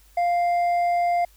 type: tone with hard clipping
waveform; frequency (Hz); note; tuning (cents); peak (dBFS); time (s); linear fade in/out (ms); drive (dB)
sine; 698.5; F5; 0; -20; 0.17-1.25; 5; 4
effects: added 50 Hz sine -53 dBFS peak until 1.36 s + white hiss -58 dBFS RMS until 1.36 s